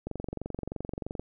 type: click train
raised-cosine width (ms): 2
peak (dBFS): -21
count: 27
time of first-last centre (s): 0.07-1.196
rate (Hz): 23.1
effects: none